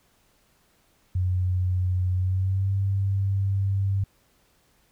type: tone with pitch glide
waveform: sine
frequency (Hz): 91.4 to 97.96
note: F#2 to G2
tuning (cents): -21 to -1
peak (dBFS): -21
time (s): 1.15-4.04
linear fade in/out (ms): 5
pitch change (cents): +120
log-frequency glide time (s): 2.14-2.73
effects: pink hiss -64 dBFS RMS until 4.91 s